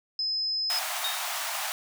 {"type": "tone", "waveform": "sine", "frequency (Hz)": 5100, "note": "D#8", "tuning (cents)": 42, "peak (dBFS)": -26, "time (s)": [0.19, 0.79], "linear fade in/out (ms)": 2}
{"type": "high-pass noise", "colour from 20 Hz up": "pink", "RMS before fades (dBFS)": -32, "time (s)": [0.7, 1.72], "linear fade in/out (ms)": 0, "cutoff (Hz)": 630, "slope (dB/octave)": 96}
{"type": "tone with exponential decay", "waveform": "sine", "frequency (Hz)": 3722, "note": "A#7", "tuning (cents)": -3, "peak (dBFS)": -25, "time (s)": [1.04, 1.35], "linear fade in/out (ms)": 5, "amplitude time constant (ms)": 67}
{"effects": []}